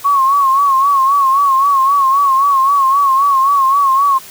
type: tone with vibrato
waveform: sine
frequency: 1099 Hz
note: C#6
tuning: 15 cents flat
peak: -8 dBFS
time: 0.04-4.19 s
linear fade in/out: 20 ms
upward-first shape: sine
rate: 3.8 Hz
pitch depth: 71 cents each way
effects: white hiss -35 dBFS RMS until 4.3 s